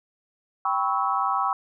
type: chord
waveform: sine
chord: C# half-diminished seventh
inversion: second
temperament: equal with one note detuned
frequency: 784 / 987.8 / 1108.7 / 1301.1 Hz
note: G5 / B5 / C#6 / E6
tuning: 0 / 0 / 0 / -23 cents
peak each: -27 / -28 / -26 / -27 dBFS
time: 0.65-1.53 s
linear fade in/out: 2 ms
effects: none